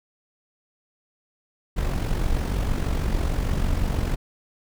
brown noise with amplitude modulation, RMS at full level -21 dBFS, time 1.76-4.16 s, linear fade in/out 20 ms, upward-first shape sine, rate 46.3 Hz, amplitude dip 55%, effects none

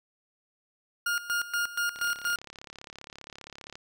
40% pulse tone with tremolo, 1417 Hz, F6, 25 cents sharp, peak -25 dBFS, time 1.06-2.36 s, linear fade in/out 5 ms, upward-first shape square, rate 4.2 Hz, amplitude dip 80%
click train, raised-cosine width 0.2 ms, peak -26 dBFS, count 64, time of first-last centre 1.96-3.755 s, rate 35.1 Hz
effects none

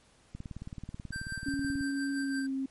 click train, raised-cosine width 5 ms, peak -28 dBFS, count 28, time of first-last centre 0.35-1.809 s, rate 18.5 Hz
square tone with tremolo, 1568 Hz, G6, in tune, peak -36 dBFS, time 1.12-2.47 s, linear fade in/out 10 ms, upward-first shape sine, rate 5.8 Hz, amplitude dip 50%
sine tone with pitch glide, 277.2 to 267.9 Hz, C#4 to C4, 0 to +41 cents, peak -30 dBFS, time 1.46-2.66 s, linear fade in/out 5 ms, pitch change -59 cents, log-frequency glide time 2.15-2.53 s
effects pink hiss -63 dBFS RMS until 2.7 s + MP3 48 kbps

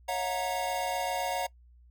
square chord, F# dominant seventh, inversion second, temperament equal with one note detuned, 554.4 / 659.3 / 726.9 / 932.3 Hz, C#5 / E5 / F#5 / A#5, 0 / 0 / -31 / 0 cents, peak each -37 / -39 / -33 / -36 dBFS, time 0.08-1.47 s, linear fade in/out 10 ms, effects noise-tail reverb RT60 0.1 s tail -22 dB re dry + added 60 Hz sine -54 dBFS peak until 1.9 s

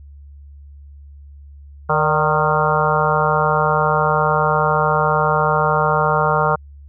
harmonic tone with a mistuned harmonic, 154.1 Hz, D#3, 16 cents flat, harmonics 1 / 3 / 4 / 5 / 6 / 7 / 8 / 9, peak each -22 / -22 / -22 / -22 / -22 / -22 / -22 / -22 dBFS, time 1.89-6.56 s, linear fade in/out 10 ms, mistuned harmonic 4, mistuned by -58 cents, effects added 71 Hz sine -37 dBFS peak until 6.88 s

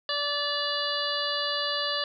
harmonic tone, 580 Hz, D5, 22 cents flat, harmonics 1 / 2 / 3 / 5 / 6 / 7 / 8, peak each -34 / -34 / -34 / -34 / -34 / -34 / -34 dBFS, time 0.09-2.04 s, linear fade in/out 2 ms, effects none

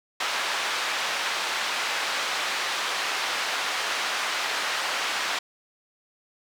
pink band-pass noise, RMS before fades -28 dBFS, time 0.2-5.39 s, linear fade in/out 5 ms, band 950 to 4700 Hz, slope 12 dB/octave, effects none

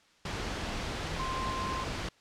sine tone in noise, 1046.5 Hz, C6, in tune, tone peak -34 dBFS, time 1.19-1.84 s, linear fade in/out 5 ms, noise pink, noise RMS -35 dBFS, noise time 0.25-2.09 s, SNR -2 dB, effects white hiss -63 dBFS RMS until 2.2 s + low-pass 5000 Hz 12 dB/octave

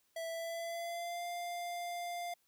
square tone with pitch glide, 659.3 to 698.5 Hz, E5 to F5, 0 to 0 cents, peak -39 dBFS, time 0.16-2.34 s, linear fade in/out 5 ms, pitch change +100 cents, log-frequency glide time 0.29-1.26 s, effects white hiss -75 dBFS RMS until 2.47 s

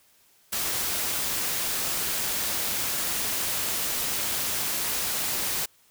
white noise, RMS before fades -28 dBFS, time 0.52-5.66 s, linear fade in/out 10 ms, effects white hiss -61 dBFS RMS until 5.9 s

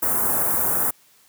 white band-stop noise, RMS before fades -21 dBFS, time 0.02-0.91 s, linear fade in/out 10 ms, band 1400 to 9800 Hz, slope 24 dB/octave, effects white hiss -56 dBFS RMS until 1.28 s + high-pass 80 Hz 12 dB/octave

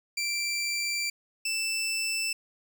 20% pulse tone pair in turn, 2349 / 2652 Hz, D7 / E7, 0 / +10 cents, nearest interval major second, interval 210 cents, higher second, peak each -23 dBFS, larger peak neither, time 0.17-1.1 / 1.45-2.33 s, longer first, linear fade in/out 5 ms, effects none

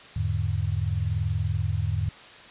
sine tone cluster, 83.3 / 104.1 / 146.7 Hz, E2 / G#2 / D3, +19 / +5 / -2 cents, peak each -28 / -26 / -31 dBFS, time 0.16-2.09 s, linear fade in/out 5 ms, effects white hiss -46 dBFS RMS until 2.5 s + resampled to 8000 Hz

